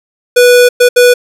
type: tone bursts at uneven times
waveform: square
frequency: 490.9 Hz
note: B4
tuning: 10 cents flat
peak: -3 dBFS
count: 3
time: 0.36-0.69 / 0.8-0.89 / 0.96-1.14 s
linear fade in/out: 10 ms
effects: resampled to 32000 Hz + 7-bit